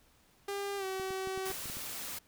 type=tone with pitch glide; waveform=sawtooth; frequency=400.4 to 380.3 Hz; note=G4 to F#4; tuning=+37 to +48 cents; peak=-31 dBFS; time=0.48-1.52 s; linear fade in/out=5 ms; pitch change=-89 cents; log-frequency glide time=0.77-0.85 s
type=clicks; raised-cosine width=3 ms; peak=-34 dBFS; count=8; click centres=0.998 / 1.106 / 1.273 / 1.376 / 1.503 / 1.657 / 1.699 / 1.77 s
type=noise; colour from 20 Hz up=white; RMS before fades=-41 dBFS; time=1.45-2.19 s; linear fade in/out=10 ms
effects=pink hiss -66 dBFS RMS until 2.27 s